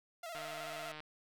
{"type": "tone with vibrato", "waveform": "sawtooth", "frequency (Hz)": 670, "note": "E5", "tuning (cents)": 28, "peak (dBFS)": -39, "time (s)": [0.23, 0.92], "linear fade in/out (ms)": 5, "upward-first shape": "square", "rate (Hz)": 16, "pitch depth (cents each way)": 59}
{"type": "click train", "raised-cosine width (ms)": 0.3, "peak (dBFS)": -31, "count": 101, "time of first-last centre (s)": [0.35, 1.004], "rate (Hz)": 153}
{"effects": []}